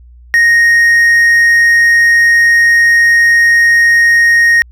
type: tone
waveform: triangle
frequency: 1864.7 Hz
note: A#6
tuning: in tune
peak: -3 dBFS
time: 0.34-4.62 s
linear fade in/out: 0 ms
effects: added 60 Hz sine -35 dBFS peak until 4.71 s